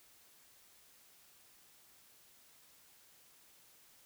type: silence
effects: white hiss -64 dBFS RMS until 4.05 s